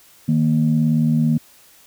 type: tone pair together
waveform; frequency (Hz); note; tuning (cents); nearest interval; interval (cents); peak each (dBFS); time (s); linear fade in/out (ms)
sine; 155.56 / 233.8; D#3 / A#3; 0 / +5; perfect fifth; 705; -16; 0.28-1.38; 10
effects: tanh soft clip ceiling -7 dBFS + white hiss -50 dBFS RMS until 1.86 s